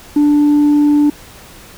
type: tone with tanh clipping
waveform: sine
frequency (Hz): 293.7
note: D4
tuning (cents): 0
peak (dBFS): -8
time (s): 0.16-1.1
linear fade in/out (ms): 5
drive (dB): 1
effects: pink hiss -38 dBFS RMS until 1.77 s